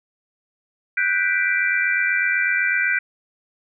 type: chord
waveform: sine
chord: G major seventh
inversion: third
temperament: equal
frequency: 1480 / 1568 / 1975.5 / 2349 Hz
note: F#6 / G6 / B6 / D7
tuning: 0 / 0 / 0 / 0 cents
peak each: -23 dBFS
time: 0.97-2.99 s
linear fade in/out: 5 ms
effects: none